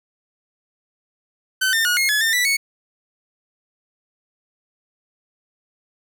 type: tone with pitch steps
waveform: sawtooth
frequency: 1526 / 1806 / 1449 / 2151 / 1704 / 1805 / 1968 / 2214 Hz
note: G6 / A6 / F#6 / C7 / G#6 / A6 / B6 / C#7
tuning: -47 / +45 / -37 / +47 / +44 / +44 / -7 / -3 cents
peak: -13 dBFS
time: 1.61-2.57 s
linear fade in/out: 10 ms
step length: 120 ms
effects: none